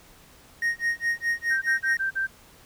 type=tone with tremolo; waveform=triangle; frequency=1864.7 Hz; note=A#6; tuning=in tune; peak=-19 dBFS; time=0.62-1.97 s; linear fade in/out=2 ms; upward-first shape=sine; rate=4.8 Hz; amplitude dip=100%
type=tone bursts; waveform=sine; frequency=1568 Hz; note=G6; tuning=in tune; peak=-23 dBFS; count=5; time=1.5-2.272 s; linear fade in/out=20 ms; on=120 ms; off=43 ms
effects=pink hiss -53 dBFS RMS until 2.65 s